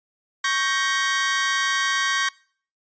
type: chord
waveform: sawtooth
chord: G diminished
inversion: second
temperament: equal with one note detuned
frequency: 1108.7 / 1568 / 1883.1 Hz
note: Db6 / G6 / Bb6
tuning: 0 / 0 / +17 cents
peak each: -21 dBFS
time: 0.44-2.29 s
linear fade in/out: 5 ms
effects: noise-tail reverb RT60 0.5 s tail -24 dB re dry + resampled to 16000 Hz